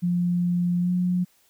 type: tone with pitch glide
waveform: sine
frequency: 175.9 to 179.6 Hz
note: F3 to F3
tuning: +13 to +49 cents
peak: -20 dBFS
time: 0.02-1.25 s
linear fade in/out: 20 ms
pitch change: +36 cents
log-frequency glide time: 0.8-0.91 s
effects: white hiss -62 dBFS RMS until 1.49 s